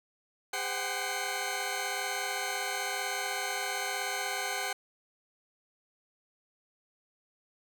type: tone cluster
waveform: 15% pulse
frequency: 403.9 / 513 / 751 / 792 / 2111 Hz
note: G#4 / C5 / F#5 / G5 / C7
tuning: -48 / -34 / +26 / +18 / +15 cents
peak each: -34 / -34 / -29 / -34 / -32 dBFS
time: 0.53-4.73 s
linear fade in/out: 5 ms
effects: none